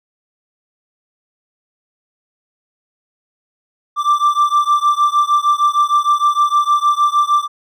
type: beating tone pair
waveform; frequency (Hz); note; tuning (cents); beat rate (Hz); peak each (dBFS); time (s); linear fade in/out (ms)
triangle; 1174.7 / 1181.2; D6 / D6; 0 / +10; 6.5; -12 / -13; 3.96-7.48; 50
effects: none